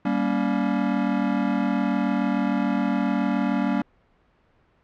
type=chord; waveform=square; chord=G diminished; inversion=none; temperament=just; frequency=196 / 235.2 / 282.2 Hz; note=G3 / Bb3 / Db4; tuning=0 / +16 / +31 cents; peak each=-26 dBFS; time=0.05-3.82 s; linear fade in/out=5 ms; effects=pink hiss -62 dBFS RMS until 4.83 s + low-pass 2000 Hz 12 dB/octave